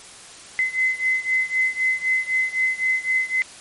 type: beating tone pair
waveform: sine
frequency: 2043 / 2046.9 Hz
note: C7 / C7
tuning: -42 / -39 cents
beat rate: 3.9 Hz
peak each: -21 / -23 dBFS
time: 0.59-3.42 s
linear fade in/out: 0 ms
effects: white hiss -42 dBFS RMS until 3.6 s + MP3 48 kbps